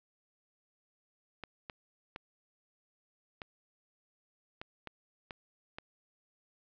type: clicks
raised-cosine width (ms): 0.3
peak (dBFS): -25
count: 8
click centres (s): 1.437 / 1.698 / 2.161 / 3.418 / 4.615 / 4.873 / 5.308 / 5.785
effects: low-pass 4000 Hz 12 dB/octave + 11-bit